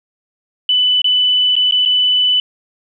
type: tone with dropouts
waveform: sine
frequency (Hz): 2992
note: F#7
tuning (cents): +19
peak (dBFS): -10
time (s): 0.69-2.4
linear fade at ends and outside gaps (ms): 2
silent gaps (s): 1.018-1.043 / 1.555-1.564 / 1.711-1.722 / 1.852-1.858
effects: none